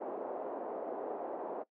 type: band-pass noise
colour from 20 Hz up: white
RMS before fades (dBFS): -40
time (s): 0-1.64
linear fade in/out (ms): 20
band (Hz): 320 to 740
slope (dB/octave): 24
effects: noise-tail reverb RT60 0.1 s tail -19 dB re dry